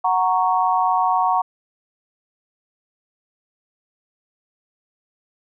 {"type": "chord", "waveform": "sine", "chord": "F# major", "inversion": "none", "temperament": "equal", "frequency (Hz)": [740, 932.3, 1108.7], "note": ["F#5", "A#5", "C#6"], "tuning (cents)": [0, 0, 0], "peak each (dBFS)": [-19, -20, -21], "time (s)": [0.04, 1.42], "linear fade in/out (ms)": 10, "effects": []}